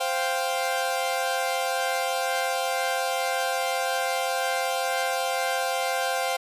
sawtooth chord, C suspended fourth, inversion none, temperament equal, 523.3 / 698.5 / 784 Hz, C5 / F5 / G5, 0 / 0 / 0 cents, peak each -25 dBFS, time 0-6.37 s, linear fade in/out 10 ms, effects resampled to 32000 Hz

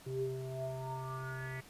square tone with low-pass filter sweep, 130.81 Hz, C3, in tune, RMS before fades -40 dBFS, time 0.06-1.61 s, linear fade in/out 10 ms, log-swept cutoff 330 to 2100 Hz, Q 8.4, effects pink hiss -57 dBFS RMS until 1.69 s + resampled to 32000 Hz

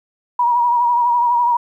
sine tone with vibrato, 960 Hz, B5, 49 cents flat, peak -12 dBFS, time 0.39-1.57 s, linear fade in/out 5 ms, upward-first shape sine, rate 12 Hz, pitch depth 42 cents each way, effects 9-bit

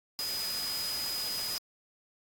sine tone in noise, 4978 Hz, D#8, in tune, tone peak -33 dBFS, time 0.19-1.58 s, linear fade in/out 0 ms, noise white, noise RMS -38 dBFS, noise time 0.19-1.58 s, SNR +2 dB, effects AAC 64 kbps

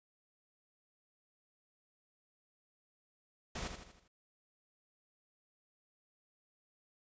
pink noise with echo, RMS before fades -41 dBFS, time 3.55-3.68 s, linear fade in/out 5 ms, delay 80 ms, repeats 5, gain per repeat -6 dB, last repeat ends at 4.08 s, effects resampled to 16000 Hz

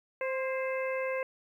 harmonic tone with a mistuned harmonic, 523.3 Hz, C5, in tune, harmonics 1 / 2 / 3 / 4 / 5, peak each -31 / -40 / -42 / -39 / -43 dBFS, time 0.21-1.23 s, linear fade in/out 2 ms, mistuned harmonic 3, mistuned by +43 cents, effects 11-bit

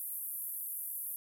pink band-pass noise, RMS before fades -40 dBFS, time 0-1.16 s, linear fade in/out 0 ms, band 11000 to 14000 Hz, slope 48 dB/octave, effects none

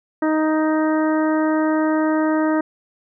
harmonic tone, 312 Hz, D#4, 5 cents sharp, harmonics 1 / 2 / 3 / 4 / 5 / 6, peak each -17 / -23 / -27 / -29 / -31 / -33 dBFS, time 0.22-2.61 s, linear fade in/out 5 ms, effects none

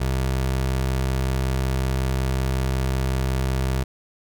25% pulse tone, 65.41 Hz, C2, in tune, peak -17 dBFS, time 0-3.84 s, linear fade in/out 10 ms, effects none

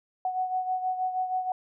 sine beating tone pair, 741 / 747.3 Hz, F#5 / F#5, +2 / +17 cents, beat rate 6.3 Hz, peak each -27 / -34 dBFS, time 0.25-1.52 s, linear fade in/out 2 ms, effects none

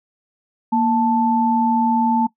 sine tone pair together, 233.9 / 880 Hz, A#3 / A5, +6 / 0 cents, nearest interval octave + major seventh, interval 2294 cents, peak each -17 dBFS, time 0.72-2.27 s, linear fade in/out 10 ms, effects noise-tail reverb RT60 0.1 s tail -19 dB re dry

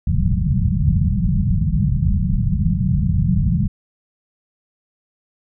white low-pass noise, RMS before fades -17 dBFS, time 0.07-3.68 s, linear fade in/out 5 ms, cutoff 200 Hz, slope 96 dB/octave, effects none

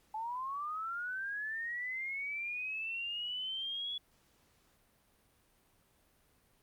sine linear sweep, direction up, 854 to 3400 Hz, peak -36 dBFS, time 0.14-3.98 s, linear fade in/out 5 ms, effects pink hiss -70 dBFS RMS until 6.62 s + Opus 48 kbps

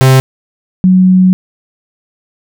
45% pulse / sine tone pair in turn, 131.6 / 185.2 Hz, C3 / F#3, +10 / +2 cents, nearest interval tritone, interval 592 cents, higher second, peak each -3 dBFS, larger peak neither, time 0.01-0.2 / 0.84-1.33 s, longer second, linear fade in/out 0 ms, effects none

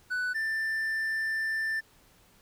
triangle tone pair in turn, 1490 / 1777.5 Hz, F#6 / A6, +12 / +17 cents, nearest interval minor third, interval 305 cents, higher second, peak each -26 dBFS, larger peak neither, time 0.1-0.34 / 0.34-1.81 s, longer second, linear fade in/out 20 ms, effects pink hiss -61 dBFS RMS until 2.41 s

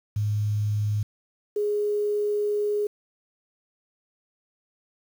sine tone pair in turn, 104.9 / 415.5 Hz, G#2 / G#4, +18 / +1 cents, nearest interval 2 octaves, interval 2383 cents, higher second, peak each -22 dBFS, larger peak neither, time 0.16-1.03 / 1.56-2.87 s, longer second, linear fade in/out 5 ms, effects 8-bit

